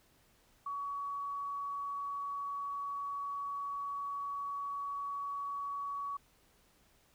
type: tone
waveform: sine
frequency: 1128 Hz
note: C#6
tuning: 30 cents sharp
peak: -36 dBFS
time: 0.66-6.17 s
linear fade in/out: 5 ms
effects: pink hiss -68 dBFS RMS until 7.14 s